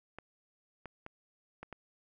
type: clicks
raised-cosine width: 0.5 ms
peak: -29 dBFS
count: 5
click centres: 0.186 / 0.857 / 1.064 / 1.63 / 1.727 s
effects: none